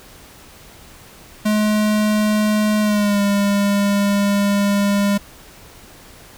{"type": "tone with pitch glide", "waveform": "square", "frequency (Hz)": [212.2, 201.7], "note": ["G#3", "G3"], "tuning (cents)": [38, 50], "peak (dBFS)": -15, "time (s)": [1.45, 5.18], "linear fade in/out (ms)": 10, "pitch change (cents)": -88, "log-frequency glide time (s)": [2.81, 3.21], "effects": ["pink hiss -43 dBFS RMS until 6.37 s"]}